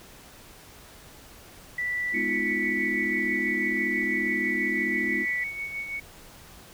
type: tone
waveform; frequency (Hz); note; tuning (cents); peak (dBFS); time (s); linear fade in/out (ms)
sine; 1968; B6; -7; -26; 1.78-5.44; 5
type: chord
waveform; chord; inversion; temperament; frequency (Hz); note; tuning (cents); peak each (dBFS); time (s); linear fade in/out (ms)
sine; F half-diminished seventh; first; just; 209.5 / 251.4 / 314.3 / 349.2; Ab3 / Cb4 / Eb4 / F4; +15 / +31 / +18 / 0; -34; 2.12-5.26; 50
type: tone with tremolo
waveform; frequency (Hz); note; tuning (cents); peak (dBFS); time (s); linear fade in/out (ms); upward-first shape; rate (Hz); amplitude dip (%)
sine; 2223; C#7; +4; -29; 2.14-6; 5; sine; 6.1; 50
effects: pink hiss -49 dBFS RMS until 6.73 s